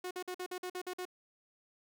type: tone bursts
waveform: sawtooth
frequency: 363.9 Hz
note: F#4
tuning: 29 cents flat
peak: -34 dBFS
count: 9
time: 0.04-1.053 s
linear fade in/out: 5 ms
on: 69 ms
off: 49 ms
effects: none